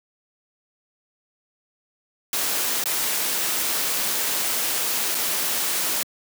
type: noise with dropouts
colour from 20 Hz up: white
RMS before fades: -24 dBFS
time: 2.33-6.03 s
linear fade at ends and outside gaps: 2 ms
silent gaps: 2.839-2.857 / 5.147-5.15 s
effects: high-pass 200 Hz 12 dB/octave